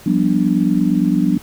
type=chord; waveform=sine; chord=G dominant seventh; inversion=third; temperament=just; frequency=176.4 / 196 / 245 / 294 Hz; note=F3 / G3 / B3 / D4; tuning=+18 / 0 / -14 / +2 cents; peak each=-18 dBFS; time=0.06-1.38 s; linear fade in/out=5 ms; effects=pink hiss -41 dBFS RMS until 1.42 s